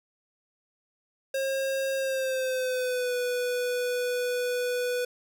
square tone with pitch glide, 538 to 493.3 Hz, C5 to B4, +48 to -2 cents, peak -27 dBFS, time 1.34-5.05 s, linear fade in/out 5 ms, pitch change -150 cents, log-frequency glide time 1.96-3.14 s, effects none

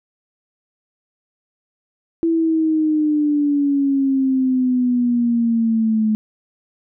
sine exponential sweep, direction down, 332.6 to 214.8 Hz, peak -14 dBFS, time 2.23-6.15 s, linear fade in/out 0 ms, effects none

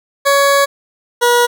20% pulse tone pair in turn, 560 / 481.8 Hz, C#5 / B4, +18 / -43 cents, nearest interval minor third, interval 261 cents, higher first, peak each -4 dBFS, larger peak neither, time 0.25-0.66 / 1.21-1.47 s, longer first, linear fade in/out 20 ms, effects none

